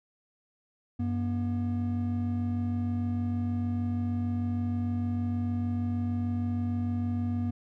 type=tone pair together; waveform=triangle; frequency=95.7 / 240.6 Hz; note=G2 / B3; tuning=-41 / -45 cents; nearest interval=octave + major third; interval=1596 cents; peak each=-28 dBFS; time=0.99-7.51 s; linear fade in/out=10 ms; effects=none